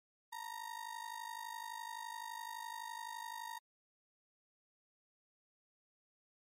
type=ring-modulated tone; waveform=35% pulse; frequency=931 Hz; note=A#5; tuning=2 cents flat; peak=-39 dBFS; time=0.32-3.59 s; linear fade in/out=10 ms; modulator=25.9 Hz; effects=MP3 64 kbps